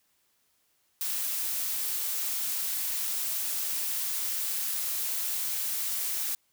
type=noise; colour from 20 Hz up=blue; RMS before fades=-31 dBFS; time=1.01-6.35 s; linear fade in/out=2 ms; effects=white hiss -71 dBFS RMS until 6.52 s